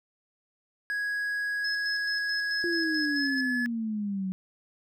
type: tone with pitch glide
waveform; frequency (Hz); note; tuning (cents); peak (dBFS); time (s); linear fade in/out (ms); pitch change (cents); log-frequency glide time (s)
triangle; 1661.2 to 1711.9; G#6 to A6; 0 to -48; -26; 0.9-3.66; 0; +52; 3.08-3.28
type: tone with tremolo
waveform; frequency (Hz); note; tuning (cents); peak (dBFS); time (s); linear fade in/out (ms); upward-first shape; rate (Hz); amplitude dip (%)
sine; 5160; E8; -38; -31; 1.64-3.41; 5; square; 4.6; 60
type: exponential sweep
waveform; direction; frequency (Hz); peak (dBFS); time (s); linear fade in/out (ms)
sine; down; 349.2 to 185.1; -28; 2.64-4.32; 0
effects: none